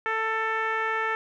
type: tone with low-pass filter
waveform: 10% pulse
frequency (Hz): 443.5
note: A4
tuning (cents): +14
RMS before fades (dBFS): -27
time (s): 0.06-1.15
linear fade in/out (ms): 0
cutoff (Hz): 1800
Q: 2
effects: none